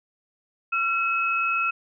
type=tone pair together; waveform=sine; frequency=1361.9 / 2571 Hz; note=F6 / E7; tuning=-44 / -44 cents; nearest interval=major seventh; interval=1100 cents; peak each=-24 dBFS; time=0.72-1.71 s; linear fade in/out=10 ms; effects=none